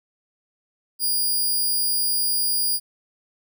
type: tone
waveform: 5% pulse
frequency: 4850 Hz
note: D#8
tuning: 45 cents flat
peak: -13 dBFS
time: 0.99-2.8 s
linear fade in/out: 50 ms
effects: none